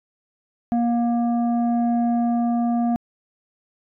sine tone pair together, 236.6 / 709 Hz, A#3 / F5, +26 / +26 cents, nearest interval octave + perfect fifth, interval 1900 cents, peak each -17 / -23 dBFS, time 0.72-2.96 s, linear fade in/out 0 ms, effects tanh soft clip ceiling -14 dBFS

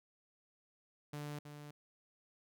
sawtooth tone with echo, 147.3 Hz, D3, 6 cents sharp, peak -38 dBFS, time 1.13-1.39 s, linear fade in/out 5 ms, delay 320 ms, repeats 1, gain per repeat -7 dB, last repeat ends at 1.71 s, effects none

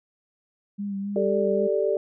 sine tone with vibrato, 199.7 Hz, G3, 32 cents sharp, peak -27 dBFS, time 0.78-1.68 s, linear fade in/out 20 ms, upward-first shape sine, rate 3.8 Hz, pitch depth 31 cents each way
sine chord, G suspended second, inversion none, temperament equal, 392 / 440 / 587.3 Hz, G4 / A4 / D5, 0 / 0 / 0 cents, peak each -25 dBFS, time 1.16-1.97 s, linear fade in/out 2 ms
effects none

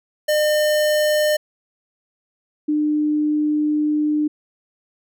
square / sine tone pair in turn, 605 / 300.9 Hz, D#5 / D4, -49 / +42 cents, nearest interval octave, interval 1209 cents, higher first, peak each -16 dBFS, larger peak neither, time 0.28-1.37 / 2.68-4.28 s, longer second, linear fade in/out 10 ms, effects none

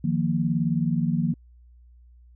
sine chord, Eb suspended second, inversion none, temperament equal, 155.56 / 174.61 / 233.1 Hz, Eb3 / F3 / Bb3, 0 / 0 / 0 cents, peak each -25 / -25 / -26 dBFS, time 0.04-1.34 s, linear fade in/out 5 ms, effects added 60 Hz sine -49 dBFS peak until 2.35 s

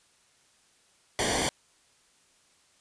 pink noise with comb filter, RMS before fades -27 dBFS, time 1.19-1.49 s, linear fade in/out 0 ms, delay 0.76 ms, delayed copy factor -0.85, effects white hiss -64 dBFS RMS until 2.8 s + resampled to 22050 Hz

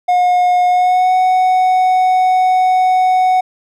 triangle tone with pitch glide, 720 to 741.5 Hz, F#5 to F#5, -47 to +4 cents, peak -7 dBFS, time 0.08-3.41 s, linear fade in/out 10 ms, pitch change +51 cents, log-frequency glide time 0.67-1.14 s, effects none

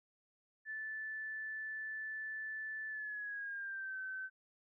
sine tone with pitch glide, 1751 to 1533.2 Hz, A6 to G6, -9 to -39 cents, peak -40 dBFS, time 0.65-4.3 s, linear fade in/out 50 ms, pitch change -230 cents, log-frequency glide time 2.88-3.98 s, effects none

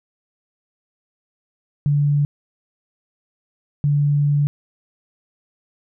sine tone bursts at uneven times, 144.9 Hz, D3, 23 cents flat, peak -14 dBFS, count 2, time 1.86-2.25 / 3.84-4.47 s, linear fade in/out 0 ms, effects none

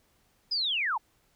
sine linear sweep, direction down, 5100 to 784 Hz, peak -26 dBFS, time 0.51-0.98 s, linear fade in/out 10 ms, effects pink hiss -68 dBFS RMS until 1.35 s

